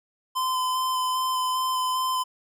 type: tone with vibrato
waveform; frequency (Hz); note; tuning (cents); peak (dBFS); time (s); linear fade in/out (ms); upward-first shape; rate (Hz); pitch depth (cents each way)
square; 1025; C6; -36; -24; 0.35-2.24; 20; square; 2.5; 9
effects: none